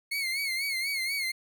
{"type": "tone with vibrato", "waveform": "30% pulse", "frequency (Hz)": 2169, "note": "C#7", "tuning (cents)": -38, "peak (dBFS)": -26, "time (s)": [0.11, 1.32], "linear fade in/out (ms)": 10, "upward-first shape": "sine", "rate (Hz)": 4.1, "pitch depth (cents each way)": 81, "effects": []}